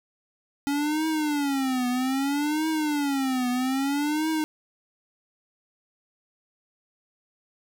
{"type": "tone with vibrato", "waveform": "square", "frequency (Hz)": 280, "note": "C#4", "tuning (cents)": 18, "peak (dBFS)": -24, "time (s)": [0.67, 4.44], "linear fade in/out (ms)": 0, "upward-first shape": "triangle", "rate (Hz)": 0.62, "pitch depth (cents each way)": 230, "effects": []}